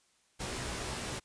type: noise with comb filter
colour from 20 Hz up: pink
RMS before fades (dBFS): -38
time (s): 0.39-1.2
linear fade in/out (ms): 20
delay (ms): 16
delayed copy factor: +0.6
effects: white hiss -70 dBFS RMS until 1.24 s + resampled to 22050 Hz